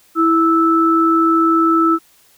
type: tone pair together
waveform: sine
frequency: 328.1 / 1313.6 Hz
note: E4 / E6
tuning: -8 / -6 cents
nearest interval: 2 octaves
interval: 2402 cents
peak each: -13 dBFS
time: 0.15-1.99 s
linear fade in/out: 50 ms
effects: white hiss -52 dBFS RMS until 2.37 s